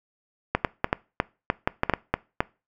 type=clicks; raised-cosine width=0.5 ms; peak=-5 dBFS; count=12; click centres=0.55 / 0.648 / 0.844 / 0.929 / 1.201 / 1.501 / 1.675 / 1.834 / 1.897 / 1.937 / 2.14 / 2.405 s; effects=noise-tail reverb RT60 0.3 s tail -22 dB re dry